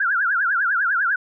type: tone with vibrato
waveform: sine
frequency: 1500 Hz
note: F#6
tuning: 23 cents sharp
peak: -17 dBFS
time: 0-1.16 s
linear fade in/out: 5 ms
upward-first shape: triangle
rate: 10 Hz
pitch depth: 220 cents each way
effects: none